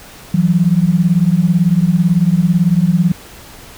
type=beating tone pair; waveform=sine; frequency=165.1 / 183.1 Hz; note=E3 / F#3; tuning=+3 / -18 cents; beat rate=18 Hz; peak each=-12 dBFS; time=0.34-3.12 s; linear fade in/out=5 ms; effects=pink hiss -37 dBFS RMS until 3.77 s